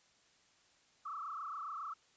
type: tone with frequency modulation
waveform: sine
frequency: 1228 Hz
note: D#6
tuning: 23 cents flat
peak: -40 dBFS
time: 1.05-1.94 s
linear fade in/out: 10 ms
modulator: 27.3 Hz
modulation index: 3.9
effects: white hiss -69 dBFS RMS until 2.16 s + resampled to 16000 Hz